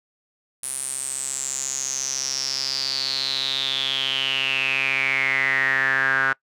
sawtooth tone with band-pass filter sweep, 134.2 Hz, C3, 44 cents sharp, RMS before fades -24 dBFS, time 0.63-6.33 s, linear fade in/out 5 ms, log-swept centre 9800 to 1500 Hz, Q 9.7, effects noise-tail reverb RT60 0.1 s tail -22 dB re dry

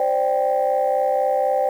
sine chord, C suspended second, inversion none, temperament equal, 523.3 / 587.3 / 784 Hz, C5 / D5 / G5, 0 / 0 / 0 cents, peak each -20 / -21 / -20 dBFS, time 0-1.69 s, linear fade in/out 2 ms, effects tanh soft clip ceiling -10 dBFS + 8-bit

